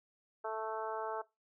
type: harmonic tone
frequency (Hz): 220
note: A3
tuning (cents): 0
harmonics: 2 / 3 / 4 / 5 / 6 / 7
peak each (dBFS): -41 / -41 / -41 / -46 / -45 / -51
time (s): 0.44-1.22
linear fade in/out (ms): 10
effects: noise-tail reverb RT60 0.2 s tail -19 dB re dry